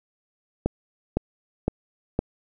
click train, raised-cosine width 2 ms, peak -8 dBFS, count 4, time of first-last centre 0.66-2.191 s, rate 1.96 Hz, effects none

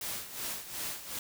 white noise with tremolo, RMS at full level -36 dBFS, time 0.01-1.19 s, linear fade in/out 2 ms, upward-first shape sine, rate 2.7 Hz, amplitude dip 70%, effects none

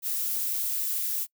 violet noise, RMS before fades -29 dBFS, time 0.02-1.27 s, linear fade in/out 50 ms, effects noise-tail reverb RT60 0.1 s tail -25 dB re dry

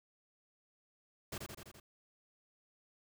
pink noise with echo, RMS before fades -42 dBFS, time 1.32-1.38 s, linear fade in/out 5 ms, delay 84 ms, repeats 5, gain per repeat -3 dB, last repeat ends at 1.8 s, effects none

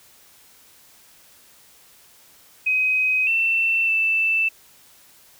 sine tone with pitch steps, 2522 / 2683 / 2651 Hz, D#7 / E7 / E7, +23 / +30 / +9 cents, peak -17 dBFS, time 2.66-4.49 s, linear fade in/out 10 ms, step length 610 ms, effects white hiss -52 dBFS RMS until 5.39 s

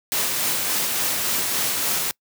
white noise with tremolo, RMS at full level -22 dBFS, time 0.12-2.11 s, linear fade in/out 0 ms, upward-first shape sine, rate 3.5 Hz, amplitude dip 25%, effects noise-tail reverb RT60 0.1 s tail -25 dB re dry + high-pass 100 Hz 12 dB/octave

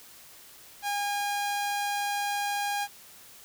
sawtooth tone, 814 Hz, G#5, 35 cents flat, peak -24 dBFS, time 0.82-2.88 s, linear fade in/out 50 ms, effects white hiss -51 dBFS RMS until 3.44 s

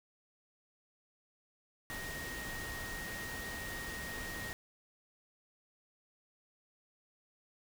sine tone in noise, 1869 Hz, A#6, 4 cents sharp, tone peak -43 dBFS, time 1.9-4.53 s, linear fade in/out 0 ms, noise pink, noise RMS -44 dBFS, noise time 1.9-4.53 s, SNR -2 dB, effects none

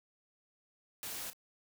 white noise with echo, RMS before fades -42 dBFS, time 1.03-1.3 s, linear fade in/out 0 ms, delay 32 ms, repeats 1, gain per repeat -12 dB, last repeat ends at 1.332 s, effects none

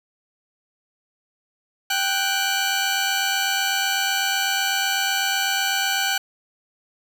15% pulse tone pair together, 784 / 1480 Hz, G5 / F#6, 0 / 0 cents, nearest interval major seventh, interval 1100 cents, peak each -17 / -16 dBFS, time 1.9-6.18 s, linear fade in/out 5 ms, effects none

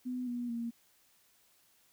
sine tone with pitch steps, 250.9 / 242.1 / 233.6 Hz, B3 / B3 / A#3, +28 / -34 / +4 cents, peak -34 dBFS, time 0.05-0.71 s, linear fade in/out 20 ms, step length 220 ms, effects white hiss -68 dBFS RMS until 1.92 s

